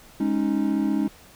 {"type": "chord", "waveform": "triangle", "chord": "Ab suspended fourth", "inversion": "none", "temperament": "equal with one note detuned", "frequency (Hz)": [207.7, 276.1, 311.1], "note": ["Ab3", "Db4", "Eb4"], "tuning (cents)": [0, -7, 0], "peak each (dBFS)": [-23, -23, -23], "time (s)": [0.2, 1.08], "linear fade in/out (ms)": 5, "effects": ["pink hiss -50 dBFS RMS until 1.35 s"]}